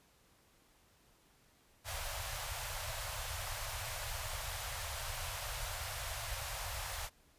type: band-stop noise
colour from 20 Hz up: pink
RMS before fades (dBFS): -41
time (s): 1.84-7.1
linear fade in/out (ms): 50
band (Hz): 120 to 550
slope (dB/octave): 48
effects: pink hiss -68 dBFS RMS until 7.38 s + resampled to 32000 Hz